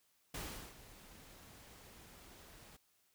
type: noise with ADSR envelope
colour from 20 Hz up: pink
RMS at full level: -43 dBFS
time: 0.34-2.77 s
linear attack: 5 ms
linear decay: 390 ms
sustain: -15 dB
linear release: 11 ms
effects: white hiss -75 dBFS RMS until 3.14 s